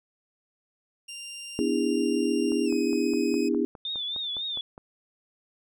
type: tone with pitch glide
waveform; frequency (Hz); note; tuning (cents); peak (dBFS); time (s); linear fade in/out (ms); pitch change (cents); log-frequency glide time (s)
20% pulse; 2788 to 2527; F7 to D#7; -4 to +26; -32; 1.08-3.49; 10; -170; 2.65-2.71
type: chord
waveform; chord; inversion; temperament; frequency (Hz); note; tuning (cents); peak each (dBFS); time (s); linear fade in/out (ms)
sine; E dominant seventh; second; equal with one note detuned; 246.9 / 293.7 / 329.6 / 406.1; B3 / D4 / E4 / G#4; 0 / 0 / 0 / -39; -28; 1.59-3.65; 0
type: click train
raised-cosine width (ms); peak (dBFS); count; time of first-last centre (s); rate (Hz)
1; -29; 12; 2.52-4.779; 4.87
type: tone with vibrato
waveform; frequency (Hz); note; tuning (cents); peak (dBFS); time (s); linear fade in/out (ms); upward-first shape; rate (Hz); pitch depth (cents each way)
sine; 3573; A7; +26; -29; 3.85-4.61; 2; triangle; 3.7; 99
effects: none